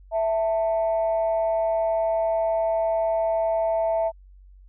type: tone pair together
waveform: sine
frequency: 659.3 / 890.9 Hz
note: E5 / A5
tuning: 0 / +21 cents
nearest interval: perfect fourth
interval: 521 cents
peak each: -20 / -28 dBFS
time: 0.11-4.12 s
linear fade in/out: 50 ms
effects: tanh soft clip ceiling -14 dBFS + added 47 Hz sine -46 dBFS peak until 4.68 s